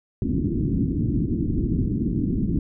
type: low-pass noise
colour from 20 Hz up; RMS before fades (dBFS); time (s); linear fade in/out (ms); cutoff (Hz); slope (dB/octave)
white; -23; 0.22-2.59; 2; 320; 48
effects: none